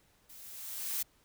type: noise with level ramp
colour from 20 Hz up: blue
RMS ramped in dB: -53 to -33 dBFS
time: 0.29-1.03 s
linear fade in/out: 10 ms
effects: pink hiss -68 dBFS RMS until 1.24 s